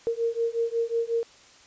sine beating tone pair, 460 / 465.5 Hz, A#4 / A#4, -23 / -2 cents, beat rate 5.5 Hz, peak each -27 dBFS, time 0.07-1.23 s, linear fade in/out 0 ms, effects white hiss -53 dBFS RMS until 1.66 s + resampled to 16000 Hz

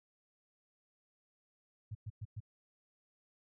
sine tone bursts, 106.3 Hz, G#2, 41 cents sharp, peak -39 dBFS, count 4, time 1.91-2.404 s, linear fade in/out 10 ms, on 41 ms, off 110 ms, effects none

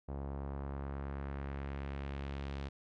sawtooth tone with low-pass filter sweep, 69.3 Hz, C#2, in tune, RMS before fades -41 dBFS, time 0.08-2.69 s, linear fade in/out 10 ms, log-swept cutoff 800 to 4000 Hz, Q 1.2, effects none

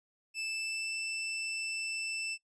sawtooth tone with pitch glide, 2637 to 2654 Hz, E7 to E7, 0 to +11 cents, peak -31 dBFS, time 0.34-2.38 s, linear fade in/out 50 ms, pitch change +11 cents, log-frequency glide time 0.45-0.95 s, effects noise-tail reverb RT60 0.1 s tail -22 dB re dry + resampled to 22050 Hz

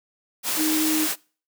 sine tone in noise, 311.4 Hz, D#4, 2 cents sharp, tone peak -21 dBFS, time 0.56-1.08 s, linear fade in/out 50 ms, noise white, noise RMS -25 dBFS, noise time 0.43-1.16 s, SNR +1 dB, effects noise-tail reverb RT60 0.4 s tail -24 dB re dry + high-pass 200 Hz 12 dB/octave

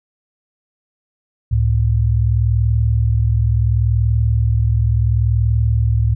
sine tone pair together, 69.3 / 110.01 Hz, C#2 / A2, 0 / 0 cents, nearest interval minor sixth, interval 800 cents, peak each -16 / -14 dBFS, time 1.51-6.15 s, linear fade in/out 10 ms, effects none

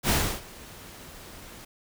pink noise with ADSR envelope, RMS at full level -22 dBFS, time 0.03-1.65 s, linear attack 64 ms, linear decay 310 ms, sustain -23 dB, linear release 7 ms, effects none

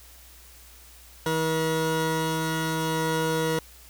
20% pulse tone pair together, 160.11 / 479.8 Hz, D#3 / A#4, +50 / +50 cents, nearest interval octave + perfect fifth, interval 1900 cents, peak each -22 dBFS, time 1.26-3.59 s, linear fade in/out 2 ms, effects added 60 Hz sine -51 dBFS peak until 3.89 s + white hiss -51 dBFS RMS until 3.89 s

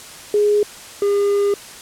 sine / triangle tone pair in turn, 415.3 / 404.4 Hz, G#4 / G#4, 0 / -46 cents, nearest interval unison, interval 46 cents, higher first, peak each -12 dBFS, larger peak neither, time 0.34-0.63 / 1.02-1.54 s, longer second, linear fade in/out 2 ms, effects white hiss -37 dBFS RMS until 1.81 s + low-pass 10000 Hz 12 dB/octave

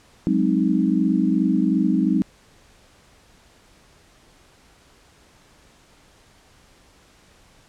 sine chord, Ab dominant seventh, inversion third, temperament equal, 185 / 207.7 / 261.6 / 311.1 Hz, Gb3 / Ab3 / C4 / Eb4, 0 / 0 / 0 / 0 cents, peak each -22 dBFS, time 0.27-2.22 s, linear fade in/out 0 ms, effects pink hiss -54 dBFS RMS until 7.68 s + low-pass 9000 Hz 12 dB/octave

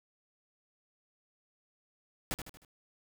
pink noise with echo, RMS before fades -34 dBFS, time 2.31-2.34 s, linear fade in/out 0 ms, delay 77 ms, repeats 4, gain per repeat -7 dB, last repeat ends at 2.648 s, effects none

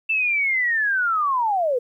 sine linear sweep, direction down, 2671 to 466.2 Hz, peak -18 dBFS, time 0.09-1.79 s, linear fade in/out 10 ms, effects 10-bit

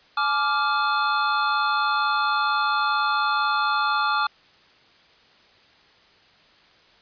square chord, D diminished, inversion second, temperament equal with one note detuned, 851 / 1174.7 / 1396.9 Hz, Ab5 / D6 / F6, +42 / 0 / 0 cents, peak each -27 / -24 / -25 dBFS, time 0.17-4.27 s, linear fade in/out 5 ms, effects white hiss -55 dBFS RMS until 7.01 s + resampled to 11025 Hz

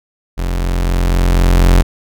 40% pulse tone with level ramp, 44.1 Hz, F1, 18 cents sharp, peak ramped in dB -15 to -4 dBFS, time 0.37-1.83 s, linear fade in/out 20 ms, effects none

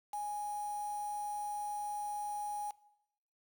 sine tone with quantisation, 830.6 Hz, G#5, in tune, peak -36 dBFS, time 0.13-2.71 s, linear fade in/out 5 ms, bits 8, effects noise-tail reverb RT60 0.9 s tail -21 dB re dry

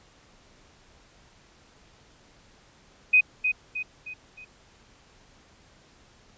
sine tone with echo, 2504 Hz, D#7, 10 cents sharp, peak -14 dBFS, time 3.13-3.21 s, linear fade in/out 10 ms, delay 310 ms, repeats 4, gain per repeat -7 dB, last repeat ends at 4.45 s, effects pink hiss -57 dBFS RMS until 6.37 s + resampled to 16000 Hz

